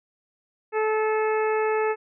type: harmonic tone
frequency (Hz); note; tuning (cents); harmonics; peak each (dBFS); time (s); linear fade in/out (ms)
434; A4; -24; 1 / 2 / 3 / 4 / 5 / 6; -22 / -28 / -32 / -34 / -36 / -38; 0.72-1.96; 50
effects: none